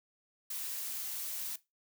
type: noise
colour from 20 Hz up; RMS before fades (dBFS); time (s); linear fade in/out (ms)
blue; -39; 0.5-1.56; 5
effects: noise-tail reverb RT60 0.2 s tail -17 dB re dry